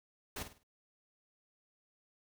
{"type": "noise with echo", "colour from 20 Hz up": "pink", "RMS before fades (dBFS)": -41, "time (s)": [0.36, 0.43], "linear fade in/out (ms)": 5, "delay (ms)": 51, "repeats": 4, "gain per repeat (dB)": -9, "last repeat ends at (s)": 0.634, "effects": []}